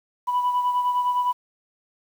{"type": "beating tone pair", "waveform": "sine", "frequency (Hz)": [986, 995.8], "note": ["B5", "B5"], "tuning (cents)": [-3, 14], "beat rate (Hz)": 9.8, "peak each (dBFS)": [-19, -27], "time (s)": [0.27, 1.33], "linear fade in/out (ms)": 20, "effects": ["tanh soft clip ceiling -16 dBFS", "8-bit"]}